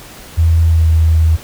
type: tone with pitch glide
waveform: sine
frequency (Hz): 82.1 to 80.5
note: E2 to E2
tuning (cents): -6 to -41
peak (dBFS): -7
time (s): 0.37-1.37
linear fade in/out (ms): 20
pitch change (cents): -35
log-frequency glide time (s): 0.68-0.88
effects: pink hiss -35 dBFS RMS until 1.43 s